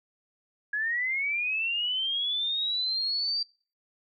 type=linear sweep; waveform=sine; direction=up; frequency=1662 to 4699 Hz; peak=-26 dBFS; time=0.73-3.43 s; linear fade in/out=5 ms; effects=noise-tail reverb RT60 0.4 s tail -25 dB re dry